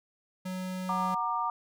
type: tone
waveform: square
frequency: 185 Hz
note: F#3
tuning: in tune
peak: -34 dBFS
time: 0.45-1.15 s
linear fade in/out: 10 ms
type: chord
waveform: sine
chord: Gb augmented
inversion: none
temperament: equal with one note detuned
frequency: 740 / 932.3 / 1191.7 Hz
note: Gb5 / Bb5 / D6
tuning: 0 / 0 / +25 cents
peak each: -36 / -31 / -31 dBFS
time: 0.89-1.5 s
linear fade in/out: 2 ms
effects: none